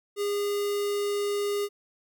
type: tone with notch filter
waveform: square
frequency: 407.8 Hz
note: G#4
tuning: 32 cents flat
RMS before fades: -28 dBFS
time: 0.16-1.69 s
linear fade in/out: 50 ms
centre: 1600 Hz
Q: 1.5
effects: none